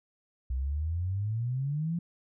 sine exponential sweep, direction up, 61.74 to 174.61 Hz, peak -28 dBFS, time 0.5-1.99 s, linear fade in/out 5 ms, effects none

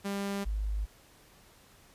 sawtooth / sine tone pair in turn, 199.2 / 51.79 Hz, G3 / G#1, +28 / -4 cents, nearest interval octave + major seventh, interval 2332 cents, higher first, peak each -28 / -29 dBFS, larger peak first, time 0.04-0.45 / 0.45-0.86 s, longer neither, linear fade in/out 20 ms, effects pink hiss -59 dBFS RMS until 1.94 s + resampled to 32000 Hz

